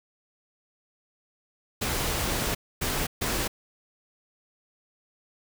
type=noise bursts at uneven times; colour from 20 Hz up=pink; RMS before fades=-28 dBFS; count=3; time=1.81-2.55 / 2.81-3.07 / 3.21-3.48 s; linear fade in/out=10 ms; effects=none